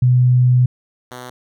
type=tone pair in turn; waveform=sine / 5% pulse; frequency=125.1 / 125.1 Hz; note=B2 / B2; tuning=+23 / +23 cents; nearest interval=unison; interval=0 cents; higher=neither; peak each=-9 / -20 dBFS; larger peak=first; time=0.02-0.66 / 1.11-1.3 s; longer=first; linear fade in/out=5 ms; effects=none